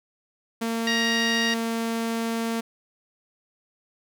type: tone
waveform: sawtooth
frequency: 228.4 Hz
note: A#3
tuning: 35 cents flat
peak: -21 dBFS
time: 0.61-2.61 s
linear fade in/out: 10 ms
type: harmonic tone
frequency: 940 Hz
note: A#5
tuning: 14 cents sharp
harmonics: 2 / 3 / 4 / 5 / 6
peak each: -25 / -29 / -31 / -33 / -35 dBFS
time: 0.87-1.54 s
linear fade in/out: 2 ms
effects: none